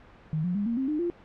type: tone with pitch steps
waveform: sine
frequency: 156.1 / 178.28 / 203.6 / 232.5 / 265.6 / 303.3 / 346.4 Hz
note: D#3 / F3 / G#3 / A#3 / C4 / D#4 / F4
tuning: +6 / +36 / -34 / -4 / +26 / -44 / -14 cents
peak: -25 dBFS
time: 0.33-1.1 s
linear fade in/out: 0 ms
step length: 110 ms
effects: pink hiss -52 dBFS RMS until 1.24 s + low-pass 2000 Hz 12 dB/octave

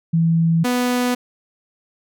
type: tone pair in turn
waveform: sine / sawtooth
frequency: 165 / 247.2 Hz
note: E3 / B3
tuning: +2 / +2 cents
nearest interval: perfect fifth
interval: 700 cents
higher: second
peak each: -13 dBFS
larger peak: neither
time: 0.13-0.64 / 0.64-1.15 s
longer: neither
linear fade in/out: 10 ms
effects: none

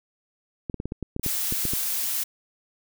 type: clicks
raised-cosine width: 3 ms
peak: -17 dBFS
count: 12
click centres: 0.698 / 0.743 / 0.801 / 0.856 / 0.921 / 1.027 / 1.164 / 1.196 / 1.263 / 1.524 / 1.653 / 1.735 s
type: noise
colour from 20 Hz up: blue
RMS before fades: -27 dBFS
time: 1.23-2.24 s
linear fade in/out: 10 ms
effects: none

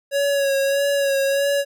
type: tone with vibrato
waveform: square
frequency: 556 Hz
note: C#5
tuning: 5 cents sharp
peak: -18 dBFS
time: 0.11-1.65 s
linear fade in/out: 50 ms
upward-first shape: sine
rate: 1.6 Hz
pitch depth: 30 cents each way
effects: none

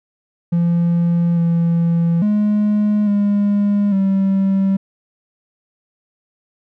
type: tone with pitch steps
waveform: triangle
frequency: 171.1 / 168.7 / 209.3 / 203.8 / 193.8 Hz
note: F3 / E3 / G#3 / G#3 / G3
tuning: -35 / +40 / +14 / -32 / -20 cents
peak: -10 dBFS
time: 0.52-4.77 s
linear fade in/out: 10 ms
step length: 850 ms
effects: tanh soft clip ceiling -6 dBFS

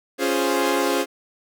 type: chord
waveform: sawtooth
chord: Db major seventh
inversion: none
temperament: equal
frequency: 277.2 / 349.2 / 415.3 / 523.3 Hz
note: Db4 / F4 / Ab4 / C5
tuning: 0 / 0 / 0 / 0 cents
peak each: -21 dBFS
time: 0.18-1.06 s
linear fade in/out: 50 ms
effects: none

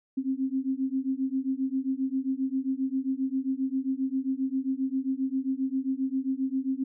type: beating tone pair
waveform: sine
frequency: 261.6 / 269.1 Hz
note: C4 / C4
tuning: 0 / +49 cents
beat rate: 7.5 Hz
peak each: -29 dBFS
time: 0.17-6.84 s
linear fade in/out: 10 ms
effects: none

